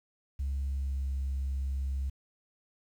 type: tone with pitch glide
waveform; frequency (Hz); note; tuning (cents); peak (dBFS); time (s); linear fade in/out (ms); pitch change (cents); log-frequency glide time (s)
sine; 68.7 to 67.6; C#2 to C#2; -15 to -43; -28; 0.39-2.1; 10; -28; 0.63-1.07
effects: tanh soft clip ceiling -27 dBFS + 10-bit